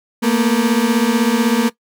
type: beating tone pair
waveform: 35% pulse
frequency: 223.9 / 239.9 Hz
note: A3 / A#3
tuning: +30 / +50 cents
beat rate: 16 Hz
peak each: -14 dBFS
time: 0.22-1.7 s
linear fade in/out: 20 ms
effects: noise-tail reverb RT60 0.1 s tail -18 dB re dry